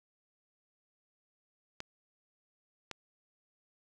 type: clicks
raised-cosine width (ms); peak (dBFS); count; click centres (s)
0.2; -22; 2; 1.804 / 2.913
effects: none